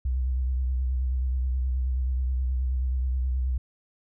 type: tone with vibrato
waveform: sine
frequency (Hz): 63.8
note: C2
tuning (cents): -43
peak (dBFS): -23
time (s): 0.05-3.58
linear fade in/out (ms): 5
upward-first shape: sine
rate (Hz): 9.4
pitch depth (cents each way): 51
effects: none